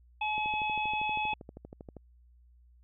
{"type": "harmonic tone", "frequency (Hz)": 853, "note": "G#5", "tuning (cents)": 46, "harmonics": [1, 3, 4], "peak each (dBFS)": [-31, -33, -42], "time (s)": [0.21, 1.34], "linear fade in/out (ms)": 5}
{"type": "click train", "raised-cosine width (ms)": 2, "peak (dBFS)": -31, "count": 21, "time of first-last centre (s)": [0.38, 1.967], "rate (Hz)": 12.6}
{"effects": ["added 60 Hz sine -57 dBFS peak until 2.83 s"]}